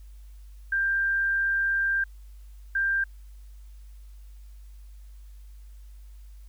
sine tone bursts at uneven times, 1586 Hz, G6, 20 cents sharp, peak -22 dBFS, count 2, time 0.72-2.04 / 2.75-3.04 s, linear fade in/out 5 ms, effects added 50 Hz sine -43 dBFS peak until 6.48 s + white hiss -65 dBFS RMS until 6.48 s

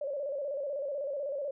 sine tone with vibrato, 564 Hz, C#5, 30 cents sharp, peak -32 dBFS, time 0.01-1.51 s, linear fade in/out 5 ms, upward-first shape square, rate 16 Hz, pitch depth 75 cents each way, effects none

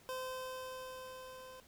25% pulse tone with level ramp, 515 Hz, C5, 28 cents flat, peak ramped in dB -35 to -47 dBFS, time 0.09-1.6 s, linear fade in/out 0 ms, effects pink hiss -63 dBFS RMS until 1.67 s

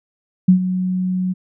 sine tone with ADSR envelope, 184.1 Hz, F#3, 8 cents flat, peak -5 dBFS, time 0.48-1.34 s, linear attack 8 ms, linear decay 100 ms, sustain -12 dB, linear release 23 ms, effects none

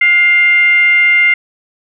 sine tone with frequency modulation, 2105 Hz, C7, 10 cents sharp, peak -6 dBFS, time 0.01-1.34 s, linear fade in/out 5 ms, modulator 669 Hz, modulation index 0.38, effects none

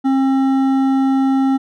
triangle tone with hard clipping, 268 Hz, C4, 42 cents sharp, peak -14 dBFS, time 0.04-1.58 s, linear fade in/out 20 ms, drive 13 dB, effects none

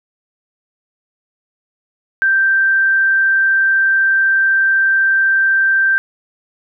sine tone, 1568 Hz, G6, in tune, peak -10 dBFS, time 2.22-5.98 s, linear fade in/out 0 ms, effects none

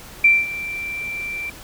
sine tone with ADSR envelope, 2349 Hz, D7, in tune, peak -8 dBFS, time 0.24-1.5 s, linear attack 6 ms, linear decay 210 ms, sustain -17 dB, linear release 6 ms, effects pink hiss -40 dBFS RMS until 1.63 s

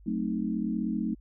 sine chord, F# diminished seventh, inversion none, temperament equal with one note detuned, 185 / 220.6 / 261.6 / 311.1 Hz, F#3 / A3 / C4 / Eb4, 0 / +5 / 0 / 0 cents, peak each -34 / -30 / -35 / -34 dBFS, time 0.06-1.15 s, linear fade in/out 10 ms, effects added 50 Hz sine -50 dBFS peak until 1.2 s

